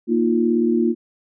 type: chord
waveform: sine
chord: Bb suspended fourth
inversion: none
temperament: equal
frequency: 233.1 / 311.1 / 349.2 Hz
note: Bb3 / Eb4 / F4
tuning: 0 / 0 / 0 cents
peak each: -18 / -23 / -19 dBFS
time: 0.07-0.95 s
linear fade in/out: 50 ms
effects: none